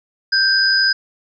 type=tone pair together; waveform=sine; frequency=1568 / 4978 Hz; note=G6 / D#8; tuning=0 / 0 cents; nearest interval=octave + minor sixth; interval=2000 cents; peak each=-15 dBFS; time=0.32-0.93 s; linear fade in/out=10 ms; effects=none